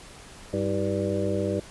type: harmonic tone with a mistuned harmonic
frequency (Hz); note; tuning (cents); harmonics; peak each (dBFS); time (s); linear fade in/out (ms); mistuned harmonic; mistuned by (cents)
98; G2; 0; 1 / 2 / 3 / 4 / 5 / 6; -31 / -31 / -31 / -31 / -31 / -31; 0.53-1.6; 5; 3; +140
effects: pink hiss -46 dBFS RMS until 1.7 s + resampled to 24000 Hz